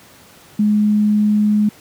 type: tone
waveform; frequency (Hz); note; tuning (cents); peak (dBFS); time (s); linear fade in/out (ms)
sine; 210; G#3; +19; -11; 0.59-1.69; 5
effects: pink hiss -45 dBFS RMS until 1.8 s + high-pass 100 Hz 12 dB/octave